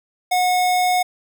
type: tone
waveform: square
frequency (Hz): 728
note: F#5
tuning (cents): -28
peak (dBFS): -16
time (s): 0.31-1.03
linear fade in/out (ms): 10
effects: none